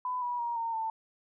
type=tone with pitch steps; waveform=sine; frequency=1001 / 972.5 / 944.8 / 917.9 / 891.8 Hz; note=B5 / B5 / A#5 / A#5 / A5; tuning=+23 / -27 / +23 / -27 / +23 cents; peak=-30 dBFS; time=0.05-0.9 s; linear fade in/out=2 ms; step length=170 ms; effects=none